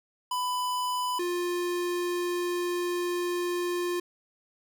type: tone pair in turn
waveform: square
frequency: 997 / 352.5 Hz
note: B5 / F4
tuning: +16 / +16 cents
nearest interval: octave + tritone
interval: 1800 cents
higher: first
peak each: -28 dBFS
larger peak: neither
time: 0.31-1.19 / 1.19-4 s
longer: second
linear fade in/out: 5 ms
effects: none